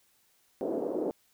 pink band-pass noise, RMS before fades -32 dBFS, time 0.61-1.11 s, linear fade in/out 0 ms, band 310 to 550 Hz, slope 24 dB/octave, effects white hiss -68 dBFS RMS until 1.33 s

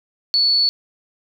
sine tone, 4435 Hz, C#8, in tune, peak -13 dBFS, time 0.34-0.69 s, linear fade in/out 0 ms, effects 8-bit

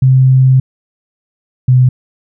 sine tone pair in turn, 130.81 / 127.16 Hz, C3 / C3, 0 / -49 cents, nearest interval unison, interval 49 cents, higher first, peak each -4 dBFS, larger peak neither, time 0.02-0.6 / 1.68-1.89 s, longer first, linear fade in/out 5 ms, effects none

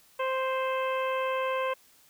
harmonic tone, 523.3 Hz, C5, in tune, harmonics 1 / 2 / 3 / 4 / 5 / 6, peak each -29 / -31 / -39 / -41 / -39 / -45 dBFS, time 0.19-1.74 s, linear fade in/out 10 ms, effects white hiss -60 dBFS RMS until 2.09 s

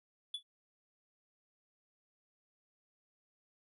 triangle tone with exponential decay, 3435 Hz, A7, 42 cents flat, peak -32 dBFS, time 0.34-0.43 s, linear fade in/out 5 ms, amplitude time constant 19 ms, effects resampled to 32000 Hz

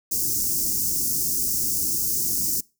white band-stop noise, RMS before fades -24 dBFS, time 0.11-2.61 s, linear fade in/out 10 ms, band 370 to 5200 Hz, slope 48 dB/octave, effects noise-tail reverb RT60 0.3 s tail -24 dB re dry

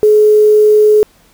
sine tone with quantisation, 424.9 Hz, G#4, 40 cents sharp, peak -4 dBFS, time 0.03-1.03 s, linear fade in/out 0 ms, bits 5, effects pink hiss -49 dBFS RMS until 1.33 s

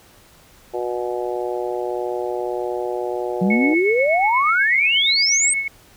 harmonic tone, 121.7 Hz, B2, 25 cents flat, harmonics 3 / 4 / 5 / 6 / 7, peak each -25 / -27 / -29 / -31 / -32 dBFS, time 0.73-3.75 s, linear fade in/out 20 ms
sine exponential sweep, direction up, 176 to 8700 Hz, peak -15 dBFS, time 3.41-5.54 s, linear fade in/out 10 ms
sine tone with tremolo, 2200 Hz, C#7, 14 cents flat, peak -17 dBFS, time 3.5-5.68 s, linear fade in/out 5 ms, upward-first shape triangle, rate 8.3 Hz, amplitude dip 65%
effects pink hiss -50 dBFS RMS until 5.96 s

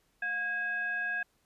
sine tone with frequency modulation, 1640 Hz, G#6, 22 cents flat, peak -30 dBFS, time 0.22-1.23 s, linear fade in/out 5 ms, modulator 925 Hz, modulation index 0.44, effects pink hiss -72 dBFS RMS until 1.45 s + resampled to 32000 Hz

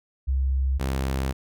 sine / sawtooth tone pair in turn, 66.5 / 66.5 Hz, C2 / C2, +29 / +29 cents, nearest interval unison, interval 0 cents, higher neither, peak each -20 dBFS, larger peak neither, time 0.27-0.79 / 0.79-1.33 s, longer second, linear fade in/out 20 ms, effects none

